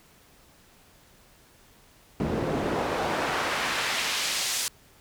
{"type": "noise with band-pass filter sweep", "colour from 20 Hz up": "pink", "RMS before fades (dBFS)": -28, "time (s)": [2.2, 4.68], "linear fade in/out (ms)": 0, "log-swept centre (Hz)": [230, 7200], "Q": 0.74, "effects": ["pink hiss -57 dBFS RMS until 5 s"]}